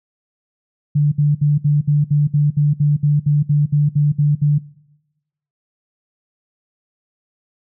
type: tone bursts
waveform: sine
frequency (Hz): 146.83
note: D3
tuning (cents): 0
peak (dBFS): -11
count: 16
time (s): 0.95-4.585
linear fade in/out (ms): 10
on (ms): 170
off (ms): 61
effects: noise-tail reverb RT60 1.0 s tail -22 dB re dry